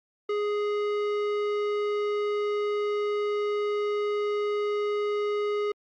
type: tone with tanh clipping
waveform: sine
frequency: 415.3 Hz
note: G#4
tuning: in tune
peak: -27 dBFS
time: 0.29-5.72 s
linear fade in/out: 5 ms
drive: 15 dB
effects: Opus 48 kbps